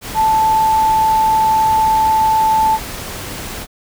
sine tone in noise, 878 Hz, A5, 4 cents flat, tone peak -10 dBFS, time 0.14-2.79 s, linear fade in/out 50 ms, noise pink, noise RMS -27 dBFS, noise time 0.01-3.67 s, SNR +14 dB, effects none

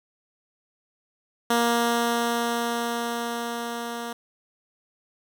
10% pulse tone with level ramp, 235.1 Hz, A#3, 15 cents sharp, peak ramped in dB -11 to -23 dBFS, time 1.5-4.13 s, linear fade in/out 5 ms, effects none

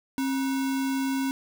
sine tone with sample-and-hold, 268.2 Hz, C4, 43 cents sharp, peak -24 dBFS, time 0.18-1.31 s, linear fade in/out 0 ms, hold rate 1225 Hz, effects none

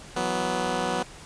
10% pulse chord, E suspended second, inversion none, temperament just, 164.81 / 185.42 / 247.2 Hz, E3 / F#3 / B3, 0 / +4 / +2 cents, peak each -27 / -21 / -21 dBFS, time 0.16-1.03 s, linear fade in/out 5 ms, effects pink hiss -45 dBFS RMS until 1.25 s + resampled to 22050 Hz

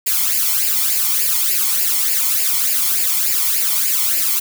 blue noise with flanger, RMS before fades -17 dBFS, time 0.06-4.4 s, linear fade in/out 10 ms, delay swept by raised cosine 0.41 to 0.94 ms, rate 3.4 Hz, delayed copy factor +0.7, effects none

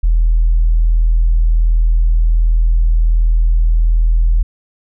sine tone, 40.67 Hz, E1, 23 cents flat, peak -7 dBFS, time 0.03-4.43 s, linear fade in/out 10 ms, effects tanh soft clip ceiling -4 dBFS

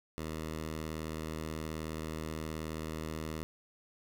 10% pulse tone, 78.8 Hz, D#2, 23 cents sharp, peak -29 dBFS, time 0.18-3.43 s, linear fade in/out 0 ms, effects none

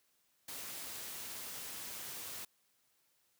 white noise, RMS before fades -45 dBFS, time 0.48-2.45 s, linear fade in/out 5 ms, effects white hiss -75 dBFS RMS until 3.39 s + high-pass 60 Hz 12 dB/octave

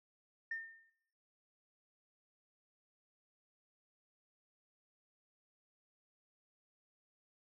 sine tone with exponential decay, 1813 Hz, A#6, 49 cents flat, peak -35 dBFS, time 0.51-0.9 s, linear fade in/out 5 ms, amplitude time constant 83 ms, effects noise-tail reverb RT60 0.9 s tail -23 dB re dry + tanh soft clip ceiling -31 dBFS

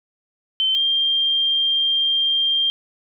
sine tone pair in turn, 3088 / 3188 Hz, G7 / G7, -27 / +28 cents, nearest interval minor second, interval 55 cents, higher second, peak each -16 dBFS, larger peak neither, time 0.6-0.75 / 0.75-2.7 s, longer second, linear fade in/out 0 ms, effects none

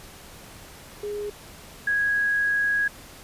sine tone pair in turn, 413.8 / 1655.2 Hz, G#4 / G#6, -6 / -6 cents, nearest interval 2 octaves, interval 2400 cents, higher second, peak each -28 / -20 dBFS, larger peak second, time 1.03-1.3 / 1.87-2.88 s, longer second, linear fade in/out 5 ms, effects pink hiss -45 dBFS RMS until 3.23 s + resampled to 32000 Hz

